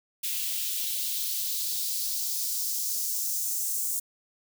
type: noise with high-pass filter sweep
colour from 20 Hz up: blue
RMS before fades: -30 dBFS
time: 0.23-4 s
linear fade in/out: 10 ms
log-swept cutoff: 2800 to 7400 Hz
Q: 1.9
effects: none